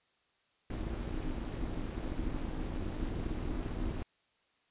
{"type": "noise with amplitude modulation", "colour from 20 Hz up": "brown", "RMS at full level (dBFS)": -33, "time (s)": [0.7, 4.03], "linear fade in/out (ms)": 2, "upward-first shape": "sine", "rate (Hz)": 284, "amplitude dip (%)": 80, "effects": ["white hiss -73 dBFS RMS until 4.7 s", "resampled to 8000 Hz"]}